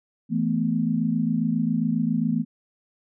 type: chord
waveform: sine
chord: E suspended fourth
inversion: none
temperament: just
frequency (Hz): 164.81 / 219.8 / 247.2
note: E3 / A3 / B3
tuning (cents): 0 / -2 / +2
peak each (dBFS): -26 / -24 / -25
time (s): 0.29-2.45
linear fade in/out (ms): 50
effects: none